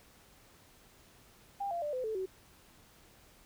sine tone with pitch steps, 799 / 687.6 / 591.7 / 509.2 / 438.2 / 377.1 Hz, G5 / F5 / D5 / C5 / A4 / F#4, +33 / -27 / +13 / -47 / -7 / +33 cents, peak -33 dBFS, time 1.6-2.26 s, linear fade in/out 10 ms, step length 110 ms, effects pink hiss -61 dBFS RMS until 3.45 s

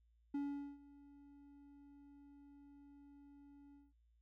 triangle tone with ADSR envelope, 283.7 Hz, C#4, 40 cents sharp, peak -34 dBFS, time 0.34-3.93 s, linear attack 7 ms, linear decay 430 ms, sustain -22 dB, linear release 190 ms, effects noise-tail reverb RT60 0.1 s tail -20 dB re dry + added 57 Hz sine -70 dBFS peak until 4.21 s

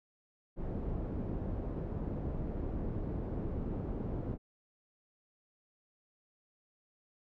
pink low-pass noise, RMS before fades -37 dBFS, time 0.56-4.38 s, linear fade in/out 50 ms, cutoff 430 Hz, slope 12 dB/octave, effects none

